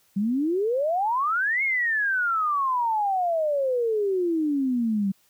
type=exponential two-way sweep; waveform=sine; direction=up then down; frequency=190.2 to 2200 to 190.2 Hz; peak=-21 dBFS; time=0.16-5.12 s; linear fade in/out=10 ms; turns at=1.63 s; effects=white hiss -63 dBFS RMS until 5.29 s